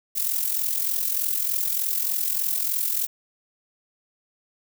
violet noise with amplitude modulation, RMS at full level -22 dBFS, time 0.15-3.07 s, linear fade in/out 20 ms, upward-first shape sine, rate 43.3 Hz, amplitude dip 65%, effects none

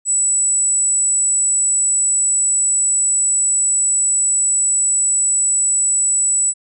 sine tone, 7910 Hz, B8, 2 cents sharp, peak -13 dBFS, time 0.05-6.54 s, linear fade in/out 50 ms, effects none

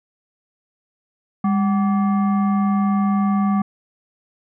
sine tone with frequency modulation, 201.3 Hz, G3, 46 cents sharp, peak -15 dBFS, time 1.44-3.62 s, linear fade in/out 5 ms, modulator 959 Hz, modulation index 0.53, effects none

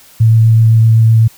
sine tone with vibrato, 112.4 Hz, A2, 37 cents sharp, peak -4 dBFS, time 0.2-1.28 s, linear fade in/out 10 ms, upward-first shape triangle, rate 7.9 Hz, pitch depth 14 cents each way, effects white hiss -42 dBFS RMS until 1.37 s

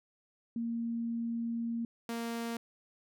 sine / sawtooth tone pair in turn, 232.1 / 232.1 Hz, A#3 / A#3, -7 / -7 cents, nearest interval unison, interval 0 cents, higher neither, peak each -32 / -31 dBFS, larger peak second, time 0.56-1.85 / 2.09-2.57 s, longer first, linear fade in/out 2 ms, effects none

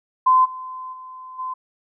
sine tone with level steps, 1028 Hz, C6, 31 cents flat, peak -11 / -30 / -35 / -25 dBFS, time 0.26-1.54 s, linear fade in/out 10 ms, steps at 0.44 / 0.92 / 1.38 s, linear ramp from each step 20 ms, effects none

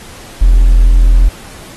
triangle tone with hard clipping, 42.07 Hz, E1, 36 cents sharp, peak -3 dBFS, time 0.41-1.29 s, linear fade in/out 10 ms, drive 3 dB, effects pink hiss -34 dBFS RMS until 1.76 s + AAC 32 kbps

